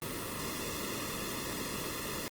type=noise with comb filter; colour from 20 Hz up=pink; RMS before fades=-38 dBFS; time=0.02-2.28 s; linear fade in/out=0 ms; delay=1.3 ms; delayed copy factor=-0.75; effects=Opus 32 kbps

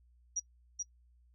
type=tone with echo; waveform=sine; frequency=5760 Hz; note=F#8; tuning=47 cents flat; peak=-30 dBFS; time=0.36-0.4 s; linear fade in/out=10 ms; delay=430 ms; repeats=1; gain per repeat=-3 dB; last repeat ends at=0.83 s; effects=noise-tail reverb RT60 0.1 s tail -26 dB re dry + added 60 Hz sine -62 dBFS peak until 1.34 s

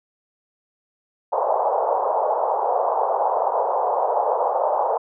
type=band-pass noise; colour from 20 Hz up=white; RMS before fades=-21 dBFS; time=1.32-4.98 s; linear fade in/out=10 ms; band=480 to 960 Hz; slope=48 dB/octave; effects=none

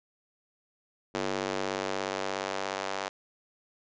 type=tone with high-pass filter sweep; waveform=square; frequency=48.47 Hz; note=G1; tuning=19 cents flat; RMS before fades=-33 dBFS; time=1.14-3.09 s; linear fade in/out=10 ms; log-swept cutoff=350 to 670 Hz; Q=1.1; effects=resampled to 16000 Hz

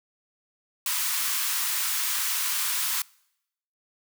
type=high-pass noise; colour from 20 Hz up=white; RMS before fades=-27 dBFS; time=0.86-3.02 s; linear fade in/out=2 ms; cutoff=940 Hz; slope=48 dB/octave; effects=noise-tail reverb RT60 0.8 s tail -25 dB re dry

